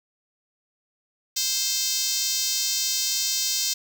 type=tone with high-pass filter; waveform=5% pulse; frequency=523.3 Hz; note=C5; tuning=in tune; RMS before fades=-25 dBFS; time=1.36-3.74 s; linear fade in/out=10 ms; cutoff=5200 Hz; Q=1.2; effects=none